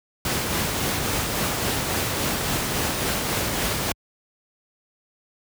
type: noise with tremolo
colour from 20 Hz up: pink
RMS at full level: -23 dBFS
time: 0.25-3.92 s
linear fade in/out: 2 ms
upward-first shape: triangle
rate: 3.6 Hz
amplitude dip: 30%
effects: high-pass 60 Hz 12 dB/octave